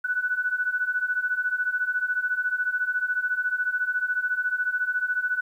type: beating tone pair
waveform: sine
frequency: 1477 / 1491 Hz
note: F#6 / F#6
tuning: -3 / +13 cents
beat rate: 14 Hz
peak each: -28 / -25 dBFS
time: 0.04-5.41 s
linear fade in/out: 10 ms
effects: 10-bit